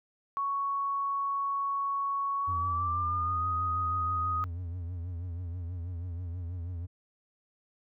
sine tone with pitch glide, 1112 to 1248.2 Hz, C#6 to D#6, +5 to +5 cents, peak -28 dBFS, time 0.37-4.44 s, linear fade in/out 0 ms, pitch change +200 cents, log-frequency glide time 2.38-3.45 s
triangle tone with vibrato, 87.31 Hz, F2, in tune, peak -32 dBFS, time 2.47-6.87 s, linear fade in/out 20 ms, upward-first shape triangle, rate 6.2 Hz, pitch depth 100 cents each way
effects none

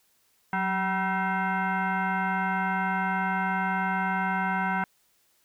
sine tone with frequency modulation, 389.3 Hz, G4, 12 cents flat, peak -24 dBFS, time 0.53-4.84 s, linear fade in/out 2 ms, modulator 575 Hz, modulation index 2.6, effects white hiss -67 dBFS RMS until 5.44 s

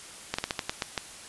slowing click train, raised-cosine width 0.2 ms, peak -10 dBFS, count 8, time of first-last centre 0.34-0.978 s, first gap 45 ms, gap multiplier 1.23, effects white hiss -45 dBFS RMS until 1.28 s + resampled to 24000 Hz

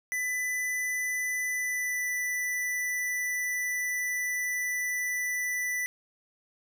square tone with pitch glide, 1996 to 1982.2 Hz, B6 to B6, +18 to +6 cents, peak -29 dBFS, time 0.12-5.86 s, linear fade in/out 0 ms, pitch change -12 cents, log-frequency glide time 1.48-2.08 s, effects none

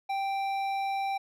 sine tone with hard clipping, 784 Hz, G5, in tune, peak -30 dBFS, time 0.09-1.18 s, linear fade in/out 10 ms, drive 10 dB, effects none

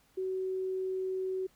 sine tone, 376.1 Hz, F#4, 28 cents sharp, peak -31 dBFS, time 0.17-1.47 s, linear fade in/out 10 ms, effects pink hiss -67 dBFS RMS until 1.55 s

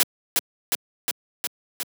white noise with echo, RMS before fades -18 dBFS, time 0-0.03 s, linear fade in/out 0 ms, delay 360 ms, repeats 5, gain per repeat -2 dB, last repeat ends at 1.83 s, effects high-pass 200 Hz 12 dB/octave

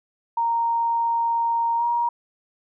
sine tone with pitch glide, 929 to 946.3 Hz, A#5 to A#5, -6 to +26 cents, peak -19 dBFS, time 0.37-2.09 s, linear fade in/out 5 ms, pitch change +32 cents, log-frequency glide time 1.77-1.84 s, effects none

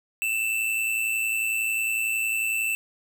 square tone with amplitude modulation, 2662 Hz, E7, 16 cents sharp, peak -22 dBFS, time 0.22-2.75 s, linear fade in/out 0 ms, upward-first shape sine, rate 111 Hz, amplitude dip 50%, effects 9-bit

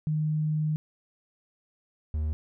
sine / triangle tone pair in turn, 153.8 / 76.9 Hz, D#3 / D#2, -20 / -20 cents, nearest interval octave, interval 1200 cents, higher first, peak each -24 dBFS, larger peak neither, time 0.07-0.76 / 2.14-2.33 s, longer first, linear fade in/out 0 ms, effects none

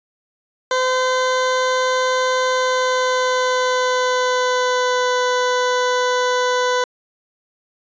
20% pulse tone with pitch glide, 512 to 498.9 Hz, C5 to B4, -38 to +17 cents, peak -11 dBFS, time 0.71-6.84 s, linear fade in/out 2 ms, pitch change -45 cents, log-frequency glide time 2.47-5.23 s, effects resampled to 16000 Hz

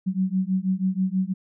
sine beating tone pair, 185 / 191.2 Hz, F#3 / G3, 0 / -43 cents, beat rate 6.2 Hz, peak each -24 dBFS, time 0.06-1.34 s, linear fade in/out 20 ms, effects none

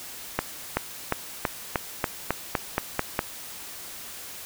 accelerating click train, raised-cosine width 0.5 ms, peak -7 dBFS, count 11, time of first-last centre 0.39-3.191 s, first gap 380 ms, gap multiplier 0.93, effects white hiss -40 dBFS RMS until 4.45 s

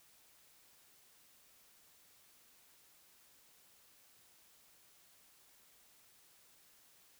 silence, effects white hiss -66 dBFS RMS until 7.19 s

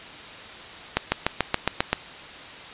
accelerating click train, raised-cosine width 0.3 ms, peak -3 dBFS, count 8, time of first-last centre 0.97-1.93 s, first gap 150 ms, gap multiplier 0.97, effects white hiss -40 dBFS RMS until 2.73 s + resampled to 8000 Hz

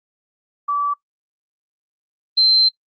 sine tone pair in turn, 1154 / 4112 Hz, D6 / C8, -31 / -31 cents, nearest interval octave + minor seventh, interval 2200 cents, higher second, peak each -17 / -11 dBFS, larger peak second, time 0.68-0.94 / 2.37-2.69 s, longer second, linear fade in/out 10 ms, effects noise-tail reverb RT60 0.1 s tail -23 dB re dry + Opus 32 kbps

